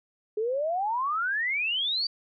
sine exponential sweep, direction up, 415.3 to 4699 Hz, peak -25 dBFS, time 0.37-2.07 s, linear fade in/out 5 ms, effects none

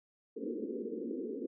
white band-pass noise, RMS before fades -39 dBFS, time 0.36-1.47 s, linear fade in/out 10 ms, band 210 to 480 Hz, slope 96 dB/octave, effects none

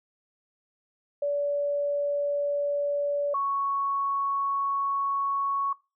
sine tone pair in turn, 575 / 1109.5 Hz, D5 / C#6, -37 / +1 cents, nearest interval major seventh, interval 1138 cents, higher second, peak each -24 / -24 dBFS, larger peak neither, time 1.22-3.34 / 3.34-5.73 s, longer second, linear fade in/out 5 ms, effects noise-tail reverb RT60 0.3 s tail -22 dB re dry

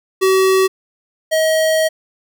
square tone pair in turn, 380 / 635.2 Hz, F#4 / D#5, +46 / +36 cents, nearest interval major sixth, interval 890 cents, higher second, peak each -11 / -13 dBFS, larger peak first, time 0.21-0.68 / 1.31-1.89 s, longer second, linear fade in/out 20 ms, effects none

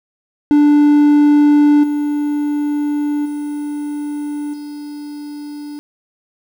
triangle tone with level steps, 293.7 Hz, D4, in tune, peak -5 / -13 / -18 / -24 dBFS, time 0.51-5.79 s, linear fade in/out 0 ms, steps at 1.83 / 3.25 / 4.53 s, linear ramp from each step 10 ms, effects 7-bit

